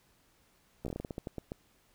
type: slowing click train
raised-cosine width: 2 ms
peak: -24 dBFS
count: 13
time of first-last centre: 0.85-1.519 s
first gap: 14 ms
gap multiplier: 1.23
effects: pink hiss -68 dBFS RMS until 1.94 s